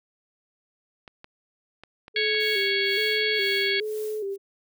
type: clicks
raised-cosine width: 0.3 ms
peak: -27 dBFS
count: 5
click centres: 1.078 / 1.244 / 1.836 / 2.081 / 2.346 s
type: tone with vibrato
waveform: sine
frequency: 411.6 Hz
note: G#4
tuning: 16 cents flat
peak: -27 dBFS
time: 2.14-4.38 s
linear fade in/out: 50 ms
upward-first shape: square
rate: 1.2 Hz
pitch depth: 73 cents each way
type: harmonic tone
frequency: 554.4 Hz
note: C#5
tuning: in tune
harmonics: 3 / 4 / 5 / 6 / 7 / 8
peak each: -30 / -26 / -37 / -28 / -41 / -31 dBFS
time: 2.16-3.8 s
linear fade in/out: 2 ms
type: noise with tremolo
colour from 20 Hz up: blue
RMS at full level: -43 dBFS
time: 2.4-4.36 s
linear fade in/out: 0 ms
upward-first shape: sine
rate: 2 Hz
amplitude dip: 95%
effects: none